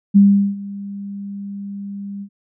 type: tone with ADSR envelope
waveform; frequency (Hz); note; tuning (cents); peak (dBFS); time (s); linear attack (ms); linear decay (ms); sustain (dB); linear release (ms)
sine; 200; G3; +35; -5; 0.14-2.29; 24; 390; -21; 72
effects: none